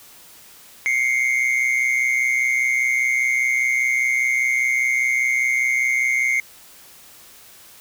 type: tone pair together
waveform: triangle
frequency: 2100 / 2225 Hz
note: C7 / C#7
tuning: +6 / +6 cents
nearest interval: minor second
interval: 100 cents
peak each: -17 / -20 dBFS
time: 0.86-6.4 s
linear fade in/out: 0 ms
effects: white hiss -46 dBFS RMS until 7.8 s